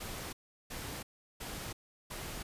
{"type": "noise bursts", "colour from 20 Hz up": "pink", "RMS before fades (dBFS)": -42, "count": 4, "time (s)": [0, 2.43], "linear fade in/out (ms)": 10, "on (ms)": 330, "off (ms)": 370, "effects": ["resampled to 32000 Hz"]}